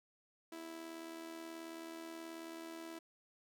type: tone with amplitude modulation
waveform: sawtooth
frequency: 329.6 Hz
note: E4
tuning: in tune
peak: -40 dBFS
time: 0.52-2.99 s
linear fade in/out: 5 ms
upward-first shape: sine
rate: 78.6 Hz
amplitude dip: 55%
effects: none